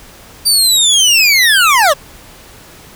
25% pulse linear sweep, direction down, 4699 to 529 Hz, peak -3 dBFS, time 0.45-1.94 s, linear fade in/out 20 ms, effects pink hiss -38 dBFS RMS until 2.95 s

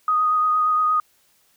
sine tone with vibrato, 1244.5 Hz, D#6, in tune, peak -16 dBFS, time 0.08-1 s, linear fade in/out 2 ms, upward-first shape sine, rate 8.6 Hz, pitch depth 15 cents each way, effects white hiss -61 dBFS RMS until 1.56 s

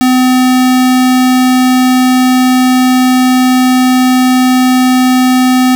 square tone, 254.7 Hz, C4, 46 cents flat, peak -6 dBFS, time 0.01-5.75 s, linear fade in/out 0 ms, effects none

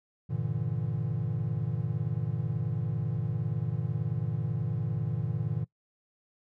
triangle chord, E half-diminished seventh, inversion first, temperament equal, 98 / 116.54 / 146.83 / 164.81 Hz, G2 / Bb2 / D3 / E3, 0 / 0 / 0 / 0 cents, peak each -36 / -30 / -31 / -34 dBFS, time 0.29-5.65 s, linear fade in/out 20 ms, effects noise-tail reverb RT60 0.1 s tail -21 dB re dry

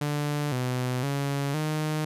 sawtooth tone with pitch steps, 147 / 126.1 / 140.5 / 154 Hz, D3 / B2 / C#3 / D#3, +2 / +36 / +24 / -17 cents, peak -22 dBFS, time 0.01-2.05 s, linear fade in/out 5 ms, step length 510 ms, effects resampled to 32000 Hz

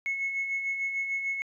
sine tone with tremolo, 2189 Hz, C#7, 22 cents flat, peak -25 dBFS, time 0.06-1.42 s, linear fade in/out 0 ms, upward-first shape sine, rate 6.7 Hz, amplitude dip 50%, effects tanh soft clip ceiling -23 dBFS

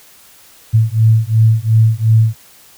sine beating tone pair, 110 / 112.8 Hz, A2 / A2, 0 / +44 cents, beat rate 2.8 Hz, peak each -11 dBFS, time 0.73-2.35 s, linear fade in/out 20 ms, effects white hiss -44 dBFS RMS until 2.77 s

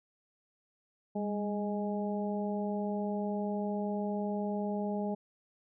harmonic tone with a mistuned harmonic, 207.7 Hz, G#3, in tune, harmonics 1 / 2 / 3 / 4, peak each -33 / -38 / -39 / -41 dBFS, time 1.15-5.15 s, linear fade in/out 10 ms, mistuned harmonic 1, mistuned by -44 cents, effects none

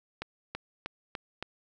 accelerating click train, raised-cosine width 0.3 ms, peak -19 dBFS, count 5, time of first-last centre 0.22-1.426 s, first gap 330 ms, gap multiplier 0.94, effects none

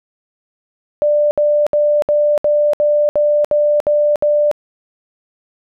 sine tone bursts, 592 Hz, D5, 14 cents sharp, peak -10 dBFS, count 10, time 1.02-4.514 s, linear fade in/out 0 ms, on 290 ms, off 66 ms, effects none

